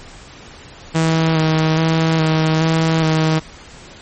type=tone with vibrato; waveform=sawtooth; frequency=160 Hz; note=D#3; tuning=49 cents sharp; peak=-9 dBFS; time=0.94-3.4 s; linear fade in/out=20 ms; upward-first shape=square; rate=1.2 Hz; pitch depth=19 cents each way; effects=pink hiss -39 dBFS RMS until 4.01 s + MP3 32 kbps